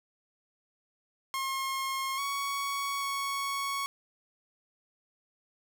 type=tone with pitch steps; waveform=sawtooth; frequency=1074 / 1117 / 1110 Hz; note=C6 / C#6 / C#6; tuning=+45 / +13 / +2 cents; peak=-27 dBFS; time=1.34-3.86 s; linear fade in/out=0 ms; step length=840 ms; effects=none